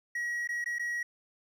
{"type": "tone with dropouts", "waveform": "triangle", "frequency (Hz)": 1909, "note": "A#6", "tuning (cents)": 41, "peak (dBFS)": -29, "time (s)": [0.15, 1.03], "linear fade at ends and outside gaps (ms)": 5, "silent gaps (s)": [[0.475, 0.489], [0.643, 0.659], [0.785, 0.794]], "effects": []}